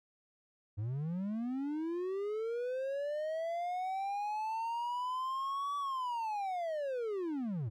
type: linear two-way sweep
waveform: triangle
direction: up then down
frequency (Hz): 98 to 1150 to 98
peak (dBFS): -32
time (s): 0.77-7.7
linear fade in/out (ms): 20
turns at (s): 5.77
effects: none